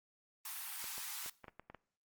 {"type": "high-pass noise", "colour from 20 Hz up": "white", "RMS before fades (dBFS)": -44, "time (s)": [0.45, 1.3], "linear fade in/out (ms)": 5, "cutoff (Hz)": 770, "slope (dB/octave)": 96}
{"type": "clicks", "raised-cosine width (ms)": 0.5, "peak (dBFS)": -34, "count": 8, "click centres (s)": [0.842, 0.98, 1.261, 1.443, 1.482, 1.596, 1.7, 1.747]}
{"effects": ["noise-tail reverb RT60 0.5 s tail -21 dB re dry", "Opus 32 kbps"]}